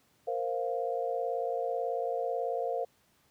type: chord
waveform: sine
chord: Bb suspended second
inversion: none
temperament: just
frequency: 466.2 / 524.4 / 699.2 Hz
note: Bb4 / C5 / F5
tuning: 0 / +4 / +2 cents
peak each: -34 dBFS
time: 0.27-2.85 s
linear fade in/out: 10 ms
effects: pink hiss -68 dBFS RMS until 3.3 s + high-pass 80 Hz 12 dB/octave